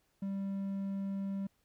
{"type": "tone", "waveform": "triangle", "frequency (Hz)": 196, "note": "G3", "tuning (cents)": 0, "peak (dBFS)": -32, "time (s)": [0.22, 1.47], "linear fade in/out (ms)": 5, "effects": ["pink hiss -75 dBFS RMS until 1.64 s"]}